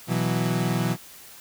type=chord; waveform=35% pulse; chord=B suspended fourth; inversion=none; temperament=equal with one note detuned; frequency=123.83 / 164.81 / 185 Hz; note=B2 / E3 / F#3; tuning=+5 / 0 / 0 cents; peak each=-25 dBFS; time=0.07-0.97 s; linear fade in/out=50 ms; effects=white hiss -46 dBFS RMS until 1.4 s